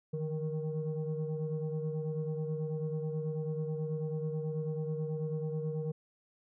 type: tone cluster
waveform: sine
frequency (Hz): 152.5 / 161.7 / 469.6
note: D#3 / E3 / A#4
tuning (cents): -34 / -33 / +13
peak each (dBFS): -34 / -39 / -36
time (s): 0.13-5.92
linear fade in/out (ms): 10
effects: tanh soft clip ceiling -27 dBFS